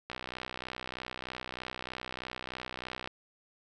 click train, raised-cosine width 0.3 ms, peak -22 dBFS, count 189, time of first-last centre 0.1-3.075 s, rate 63.2 Hz, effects none

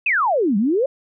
sine exponential two-way sweep, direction down then up, 2700 to 190.4 to 570 Hz, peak -15 dBFS, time 0.06-0.86 s, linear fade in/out 5 ms, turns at 0.57 s, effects none

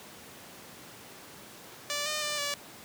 5% pulse tone with pitch steps, 584 / 607 / 594 / 576 Hz, D5 / D#5 / D5 / D5, -10 / -43 / +20 / -34 cents, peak -19 dBFS, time 1.9-2.54 s, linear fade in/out 0 ms, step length 160 ms, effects pink hiss -48 dBFS RMS until 2.84 s + high-pass 150 Hz 12 dB/octave

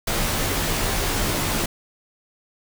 pink noise with comb filter, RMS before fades -23 dBFS, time 0.07-1.66 s, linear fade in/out 5 ms, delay 16 ms, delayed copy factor -0.75, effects none

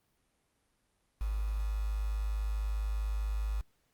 sine tone with quantisation, 52.3 Hz, G#1, 13 cents sharp, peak -30 dBFS, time 1.21-3.61 s, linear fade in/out 0 ms, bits 8, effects pink hiss -75 dBFS RMS until 3.93 s + Opus 32 kbps

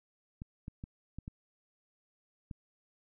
clicks, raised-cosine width 5 ms, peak -29 dBFS, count 6, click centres 0.419 / 0.681 / 0.839 / 1.186 / 1.279 / 2.512 s, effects none

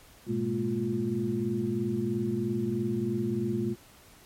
sine tone cluster, 105.5 / 122.8 / 209.1 / 232.2 / 350.7 Hz, G#2 / B2 / G#3 / A#3 / F4, +28 / -9 / +12 / -7 / +7 cents, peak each -40 / -34 / -31 / -34 / -31 dBFS, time 0.26-3.76 s, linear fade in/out 50 ms, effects pink hiss -55 dBFS RMS until 4.25 s + MP3 64 kbps

